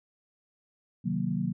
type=chord; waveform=sine; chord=C half-diminished seventh; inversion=none; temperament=equal; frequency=130.81 / 155.56 / 185 / 233.1 Hz; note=C3 / Eb3 / Gb3 / Bb3; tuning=0 / 0 / 0 / 0 cents; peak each=-35 / -33 / -30 / -33 dBFS; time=1.04-1.53 s; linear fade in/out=20 ms; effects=none